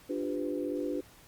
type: chord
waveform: sine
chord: G dominant seventh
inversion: second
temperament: equal with one note detuned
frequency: 293.7 / 349.2 / 392 / 502.8 Hz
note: D4 / F4 / G4 / B4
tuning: 0 / 0 / 0 / +31 cents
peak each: -34 / -37 / -38 / -37 dBFS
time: 0.09-1.01 s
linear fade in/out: 10 ms
effects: pink hiss -57 dBFS RMS until 1.27 s + Opus 48 kbps